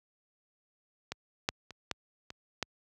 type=clicks; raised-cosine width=0.2 ms; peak=-18 / -10 / -28 / -14 / -25 / -14 dBFS; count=6; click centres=1.12 / 1.489 / 1.707 / 1.913 / 2.304 / 2.627 s; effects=high-pass 60 Hz 12 dB/octave